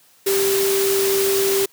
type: tone in noise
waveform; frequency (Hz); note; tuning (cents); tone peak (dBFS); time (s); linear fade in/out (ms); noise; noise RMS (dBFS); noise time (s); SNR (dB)
sine; 392; G4; 0; -17; 0.26-1.66; 10; white; -23; 0.26-1.66; +3
effects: white hiss -54 dBFS RMS until 1.72 s + high-pass 100 Hz 12 dB/octave